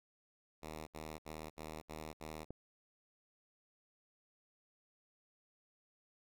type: tone bursts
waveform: 5% pulse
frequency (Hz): 78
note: D#2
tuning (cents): +5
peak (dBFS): -34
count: 6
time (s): 0.62-2.45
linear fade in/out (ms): 20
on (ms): 250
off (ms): 66
type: click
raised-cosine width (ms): 2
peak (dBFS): -31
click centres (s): 2.506
effects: none